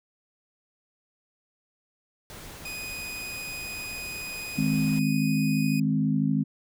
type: noise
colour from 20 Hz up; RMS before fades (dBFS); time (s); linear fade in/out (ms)
pink; -43; 2.3-4.99; 0
type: tone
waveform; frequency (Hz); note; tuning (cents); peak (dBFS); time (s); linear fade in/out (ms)
sawtooth; 2489; D#7; 0; -31; 2.65-5.8; 5
type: chord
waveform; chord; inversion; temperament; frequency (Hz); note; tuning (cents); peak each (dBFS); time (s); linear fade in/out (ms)
sine; Ab major; second; equal; 155.56 / 207.7 / 261.6; Eb3 / Ab3 / C4; 0 / 0 / 0; -26; 4.57-6.44; 20
effects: none